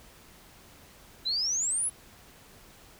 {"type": "exponential sweep", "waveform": "sine", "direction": "up", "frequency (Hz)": [3894, 10850], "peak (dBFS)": -26, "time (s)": [1.25, 1.9], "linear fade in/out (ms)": 20, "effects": ["pink hiss -54 dBFS RMS until 2.99 s"]}